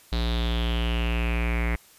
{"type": "tone with low-pass filter sweep", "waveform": "square", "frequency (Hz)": 58.27, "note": "A#1", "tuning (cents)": 0, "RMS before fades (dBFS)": -25, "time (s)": [0.12, 1.76], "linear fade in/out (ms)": 5, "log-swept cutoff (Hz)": [4000, 2100], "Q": 6.6, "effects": ["white hiss -54 dBFS RMS until 1.98 s", "resampled to 32000 Hz"]}